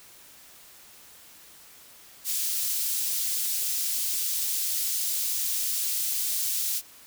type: high-pass noise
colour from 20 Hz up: white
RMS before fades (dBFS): -28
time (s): 2.24-6.82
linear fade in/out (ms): 50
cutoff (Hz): 4300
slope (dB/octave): 12
effects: white hiss -51 dBFS RMS until 7.06 s